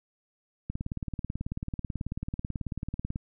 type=click train; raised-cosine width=5 ms; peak=-20 dBFS; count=46; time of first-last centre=0.7-3.159 s; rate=18.3 Hz; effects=none